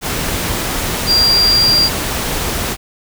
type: tone in noise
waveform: sine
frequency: 4756 Hz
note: D8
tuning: 21 cents sharp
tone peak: -9 dBFS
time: 1.06-1.9 s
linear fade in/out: 50 ms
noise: pink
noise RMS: -19 dBFS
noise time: 0.01-2.77 s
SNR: +7 dB
effects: none